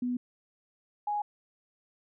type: tone pair in turn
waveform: sine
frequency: 246.9 / 830.5 Hz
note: B3 / G#5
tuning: 0 / 0 cents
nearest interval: octave + major sixth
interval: 2100 cents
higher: second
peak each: -28 dBFS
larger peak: neither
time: 0.02-0.17 / 1.07-1.22 s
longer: neither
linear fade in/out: 5 ms
effects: none